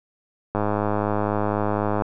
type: click train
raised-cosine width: 1 ms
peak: -9 dBFS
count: 154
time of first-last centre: 0.55-2.021 s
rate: 104 Hz
effects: none